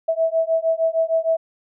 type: beating tone pair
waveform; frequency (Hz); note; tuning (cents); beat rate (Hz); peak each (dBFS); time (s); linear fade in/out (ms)
sine; 649 / 655.5; E5 / E5; -27 / -10; 6.5; -20; 0.08-1.37; 10
effects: none